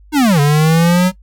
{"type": "linear two-way sweep", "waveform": "square", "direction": "down then up", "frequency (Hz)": [314.5, 141.9, 186.4], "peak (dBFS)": -9, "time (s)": [0.12, 1.12], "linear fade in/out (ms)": 50, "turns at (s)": 0.4, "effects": ["noise-tail reverb RT60 0.1 s tail -19 dB re dry", "added 50 Hz sine -40 dBFS peak until 1.22 s"]}